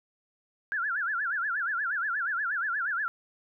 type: tone with vibrato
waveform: sine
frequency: 1538 Hz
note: G6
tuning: 33 cents flat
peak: -27 dBFS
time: 0.72-3.08 s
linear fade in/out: 0 ms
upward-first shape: sine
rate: 8.4 Hz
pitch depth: 220 cents each way
effects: none